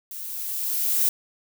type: noise with level ramp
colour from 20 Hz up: violet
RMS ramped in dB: -36 to -20 dBFS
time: 0.11-1.09 s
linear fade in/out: 2 ms
effects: none